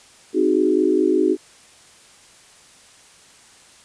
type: chord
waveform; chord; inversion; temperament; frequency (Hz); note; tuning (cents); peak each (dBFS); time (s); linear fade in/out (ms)
sine; Ab dominant seventh; first; equal; 261.6 / 311.1 / 370 / 415.3; C4 / Eb4 / Gb4 / Ab4; 0 / 0 / 0 / 0; -24 / -19 / -18 / -22; 0.33-1.37; 50
effects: white hiss -49 dBFS RMS until 3.84 s + resampled to 22050 Hz